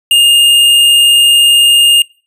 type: tone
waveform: square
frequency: 2827 Hz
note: F7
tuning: 20 cents sharp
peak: -5 dBFS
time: 0.11-2.02 s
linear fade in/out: 2 ms
effects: noise-tail reverb RT60 0.4 s tail -25 dB re dry + resampled to 32000 Hz